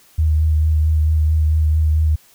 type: tone with vibrato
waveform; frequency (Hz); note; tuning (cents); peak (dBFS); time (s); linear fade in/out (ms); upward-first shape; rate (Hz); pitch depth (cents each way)
sine; 77.78; D#2; 0; -12; 0.18-2.16; 10; sine; 4.5; 21
effects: white hiss -51 dBFS RMS until 2.34 s